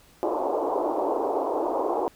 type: band-pass noise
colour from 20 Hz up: pink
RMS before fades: -26 dBFS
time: 0.23-2.08 s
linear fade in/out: 0 ms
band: 310 to 1000 Hz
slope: 48 dB/octave
effects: pink hiss -56 dBFS RMS until 2.15 s